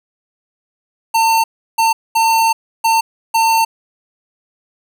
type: tone bursts at uneven times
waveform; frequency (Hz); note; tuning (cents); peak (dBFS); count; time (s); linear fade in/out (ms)
square; 902; A5; +43; -11; 5; 1.14-1.44 / 1.78-1.93 / 2.15-2.53 / 2.84-3.01 / 3.34-3.65; 10
effects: none